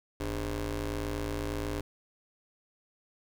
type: ring-modulated tone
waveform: 20% pulse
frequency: 108.4 Hz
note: A2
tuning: 25 cents flat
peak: -24 dBFS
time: 0.2-1.81 s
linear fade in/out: 5 ms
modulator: 186 Hz
effects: none